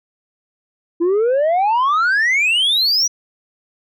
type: exponential sweep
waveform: sine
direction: up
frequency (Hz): 329.6 to 5920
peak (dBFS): -10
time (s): 1-3.08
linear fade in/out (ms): 20
effects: tanh soft clip ceiling -12 dBFS